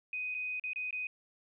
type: tone with dropouts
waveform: sine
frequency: 2500 Hz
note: D#7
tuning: 8 cents sharp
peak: -34 dBFS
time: 0.13-1.07 s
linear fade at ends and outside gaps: 2 ms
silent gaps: 0.344-0.348 / 0.597-0.638 / 0.733-0.759 / 0.908-0.927 s
effects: none